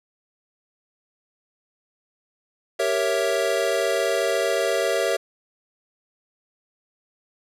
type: chord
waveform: square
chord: G diminished seventh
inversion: none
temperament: equal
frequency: 392 / 466.2 / 554.4 / 659.3 Hz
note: G4 / Bb4 / Db5 / Fb5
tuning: 0 / 0 / 0 / 0 cents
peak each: -28 / -27 / -26 / -26 dBFS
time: 2.79-5.17 s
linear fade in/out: 10 ms
effects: low-pass 12000 Hz 12 dB/octave